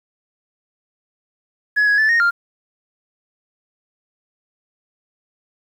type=tone with pitch steps; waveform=sine; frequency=1689 / 1667 / 1749 / 1856 / 1397 Hz; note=G#6 / G#6 / A6 / A#6 / F6; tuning=+29 / +6 / -11 / -8 / 0 cents; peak=-10 dBFS; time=1.76-2.31 s; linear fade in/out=20 ms; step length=110 ms; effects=tanh soft clip ceiling -11 dBFS + 8-bit